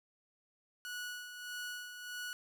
sawtooth tone with tremolo, 1467 Hz, F#6, 15 cents flat, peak -36 dBFS, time 0.85-2.33 s, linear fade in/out 0 ms, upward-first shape sine, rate 1.6 Hz, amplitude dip 55%, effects none

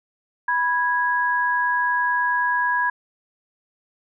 sine tone pair together, 984 / 1654.9 Hz, B5 / G#6, -7 / -7 cents, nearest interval major sixth, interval 900 cents, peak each -21 dBFS, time 0.48-2.9 s, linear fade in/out 5 ms, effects none

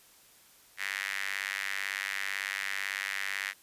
sawtooth tone with high-pass filter, 98 Hz, G2, in tune, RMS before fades -35 dBFS, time 0.77-3.54 s, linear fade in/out 50 ms, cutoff 1900 Hz, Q 4.2, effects white hiss -59 dBFS RMS until 3.62 s + resampled to 32000 Hz

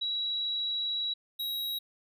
sine / square tone pair in turn, 3891 / 3840 Hz, B7 / B7, -27 / -49 cents, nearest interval unison, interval 22 cents, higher first, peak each -29 / -32 dBFS, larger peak first, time 0.01-1.14 / 1.39-1.79 s, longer first, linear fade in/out 10 ms, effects none

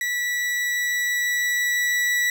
40% pulse tone with level ramp, 1951 Hz, B6, 22 cents flat, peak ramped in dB -22 to -18 dBFS, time 0.01-2.3 s, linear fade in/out 2 ms, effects none

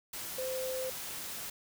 sine tone in noise, 517 Hz, C5, 21 cents flat, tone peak -34 dBFS, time 0.38-0.9 s, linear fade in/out 5 ms, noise white, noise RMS -41 dBFS, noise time 0.13-1.5 s, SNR +4 dB, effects none

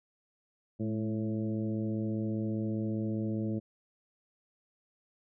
harmonic tone with a mistuned harmonic, 110 Hz, A2, in tune, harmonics 1 / 2 / 3 / 4 / 5 / 6, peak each -35 / -33 / -37 / -45 / -44 / -53 dBFS, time 0.79-3.6 s, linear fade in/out 20 ms, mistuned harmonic 2, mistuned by -40 cents, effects none

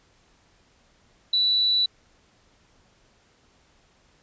sine tone with amplitude modulation, 3951 Hz, B7, in tune, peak -17 dBFS, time 1.33-1.86 s, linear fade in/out 5 ms, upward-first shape sine, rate 228 Hz, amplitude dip 30%, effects pink hiss -61 dBFS RMS until 4.22 s + resampled to 16000 Hz

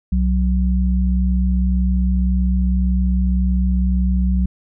sine tone pair together, 63.18 / 185 Hz, B1 / F#3, +40 / 0 cents, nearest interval octave + perfect fifth, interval 1860 cents, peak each -15 / -19 dBFS, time 0.12-4.46 s, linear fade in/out 5 ms, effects none

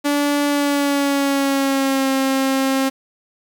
sawtooth tone with pitch glide, 288.7 to 267.8 Hz, D4 to C4, -30 to +40 cents, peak -12 dBFS, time 0.04-2.9 s, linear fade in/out 20 ms, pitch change -130 cents, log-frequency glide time 0.48-2.09 s, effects 7-bit

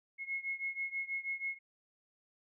sine beating tone pair, 2168 / 2174.2 Hz, C#7 / C#7, -39 / -34 cents, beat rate 6.2 Hz, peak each -38 / -40 dBFS, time 0.18-1.59 s, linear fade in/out 50 ms, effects none

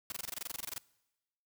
white noise bursts, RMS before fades -39 dBFS, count 16, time 0.1-0.781 s, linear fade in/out 2 ms, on 21 ms, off 23 ms, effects noise-tail reverb RT60 1.0 s tail -23 dB re dry

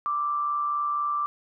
sine tone with amplitude modulation, 1174.7 Hz, D6, in tune, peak -22 dBFS, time 0.06-1.26 s, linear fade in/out 0 ms, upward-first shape sine, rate 144 Hz, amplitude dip 40%, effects none

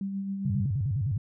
sine tone with tremolo, 196 Hz, G3, in tune, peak -28 dBFS, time 0.01-0.66 s, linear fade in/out 2 ms, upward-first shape sine, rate 7.4 Hz, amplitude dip 35%
sine tone with vibrato, 117.2 Hz, A#2, 10 cents sharp, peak -25 dBFS, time 0.45-1.18 s, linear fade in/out 5 ms, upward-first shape square, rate 9.8 Hz, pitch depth 300 cents each way
effects none

